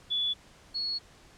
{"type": "tone pair in turn", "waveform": "sine", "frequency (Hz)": [3433, 4353], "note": ["A7", "C#8"], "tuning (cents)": [-43, -32], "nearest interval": "major third", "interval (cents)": 411, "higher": "second", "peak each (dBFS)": [-26, -29], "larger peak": "first", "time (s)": [[0.1, 0.34], [0.74, 0.99]], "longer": "second", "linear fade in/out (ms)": 20, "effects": ["pink hiss -56 dBFS RMS until 1.37 s", "low-pass 8000 Hz 12 dB/octave"]}